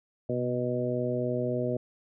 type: harmonic tone with a mistuned harmonic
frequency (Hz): 123.47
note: B2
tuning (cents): 0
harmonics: 1 / 2 / 3 / 4 / 5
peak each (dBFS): -33 / -33 / -33 / -33 / -33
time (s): 0.29-1.77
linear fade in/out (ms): 5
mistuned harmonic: 1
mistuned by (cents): +40
effects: none